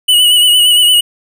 square tone with vibrato, 2943 Hz, F#7, 10 cents flat, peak -6 dBFS, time 0.08-1.01 s, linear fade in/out 10 ms, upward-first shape sine, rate 8.7 Hz, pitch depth 42 cents each way, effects none

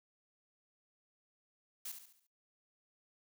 blue noise with echo, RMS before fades -43 dBFS, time 1.85-1.92 s, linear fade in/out 5 ms, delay 70 ms, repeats 5, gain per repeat -7 dB, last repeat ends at 2.27 s, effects noise-tail reverb RT60 0.4 s tail -26 dB re dry

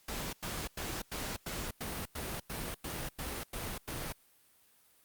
pink noise bursts, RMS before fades -39 dBFS, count 12, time 0.08-4.125 s, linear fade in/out 5 ms, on 250 ms, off 95 ms, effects white hiss -66 dBFS RMS until 5.04 s + Opus 48 kbps

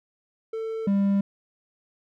triangle tone pair in turn, 446 / 198.67 Hz, A4 / G3, +23 / +23 cents, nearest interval octave + major second, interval 1400 cents, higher first, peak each -26 / -17 dBFS, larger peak second, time 0.53-0.87 / 0.87-1.21 s, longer neither, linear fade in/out 5 ms, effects none

